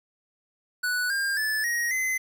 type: tone with pitch steps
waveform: square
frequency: 1480 / 1604.7 / 1739.8 / 1886.3 / 2045 Hz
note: F#6 / G6 / A6 / A#6 / C7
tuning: 0 / +40 / -20 / +20 / -40 cents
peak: -25 dBFS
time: 0.83-2.18 s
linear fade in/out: 10 ms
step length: 270 ms
effects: 9-bit